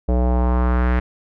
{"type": "tone with low-pass filter sweep", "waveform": "square", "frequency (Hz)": 61.6, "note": "B1", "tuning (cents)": -4, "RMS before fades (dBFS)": -17, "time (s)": [0.08, 1], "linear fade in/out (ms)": 10, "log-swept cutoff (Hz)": [580, 1900], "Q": 2.1, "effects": []}